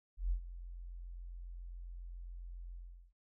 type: tone with ADSR envelope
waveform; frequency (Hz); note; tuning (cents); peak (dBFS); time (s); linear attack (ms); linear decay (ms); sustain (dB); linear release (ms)
sine; 43.65; F1; 0; -29; 0.17-3.13; 140; 87; -15; 390
effects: none

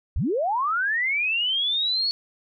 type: linear sweep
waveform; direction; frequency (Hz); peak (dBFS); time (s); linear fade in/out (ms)
sine; up; 39 to 4435; -21; 0.16-2.11; 0
effects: none

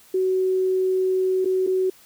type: tone with dropouts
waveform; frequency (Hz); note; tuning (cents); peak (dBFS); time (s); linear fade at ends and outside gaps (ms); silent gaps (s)
sine; 374.4; F#4; +20; -18; 0.14-1.9; 5; 1.448-1.455 / 1.666-1.672
effects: white hiss -52 dBFS RMS until 2.05 s

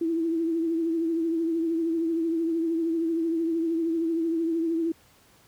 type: tone with vibrato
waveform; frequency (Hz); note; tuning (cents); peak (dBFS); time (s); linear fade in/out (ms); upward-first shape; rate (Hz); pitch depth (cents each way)
sine; 329.6; E4; 0; -23; 0.01-4.92; 5; triangle; 13; 54
effects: pink hiss -58 dBFS RMS until 5.47 s + high-pass 60 Hz 12 dB/octave

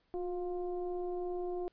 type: tone with frequency modulation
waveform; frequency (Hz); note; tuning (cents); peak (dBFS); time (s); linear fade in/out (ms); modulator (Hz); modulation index
sine; 358.3; F4; +44; -34; 0.14-1.68; 0; 347; 0.71
effects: pink hiss -75 dBFS RMS until 1.72 s + resampled to 11025 Hz

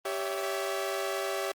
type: chord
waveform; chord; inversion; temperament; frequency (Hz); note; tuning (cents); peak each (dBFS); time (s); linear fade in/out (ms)
sawtooth; C# diminished; second; equal with one note detuned; 392 / 562.8 / 659.3; G4 / C#5 / E5; 0 / +26 / 0; -30 / -31 / -32; 0.05-1.52; 5
effects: Opus 24 kbps

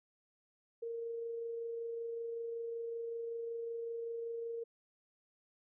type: tone with amplitude modulation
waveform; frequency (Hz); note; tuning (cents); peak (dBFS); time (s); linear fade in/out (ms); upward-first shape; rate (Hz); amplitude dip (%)
sine; 463.1; A#4; -11; -37; 0.82-4.64; 10; sine; 25.3; 25
effects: none

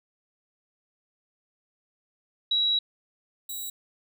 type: tone pair in turn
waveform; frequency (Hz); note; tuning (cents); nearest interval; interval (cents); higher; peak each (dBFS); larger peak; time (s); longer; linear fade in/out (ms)
sine / 5% pulse; 3881 / 3881; B7 / B7; -31 / -31; unison; 0; neither; -21 / -25; first; 2.51-2.79 / 3.49-3.7; first; 5
effects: none

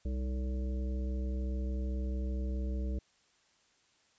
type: harmonic tone with a mistuned harmonic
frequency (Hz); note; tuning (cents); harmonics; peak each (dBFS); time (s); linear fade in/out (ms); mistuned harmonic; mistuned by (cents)
63.4; B1; +46; 1 / 3 / 5 / 7 / 9; -32 / -42 / -46 / -49 / -51; 0.05-2.99; 5; 3; +100
effects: white hiss -69 dBFS RMS until 4.18 s + resampled to 16000 Hz

